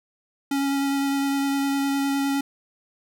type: tone with vibrato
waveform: square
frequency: 277.2 Hz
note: C#4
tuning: in tune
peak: -22 dBFS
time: 0.51-2.41 s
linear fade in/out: 5 ms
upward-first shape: sine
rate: 9.8 Hz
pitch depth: 11 cents each way
effects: none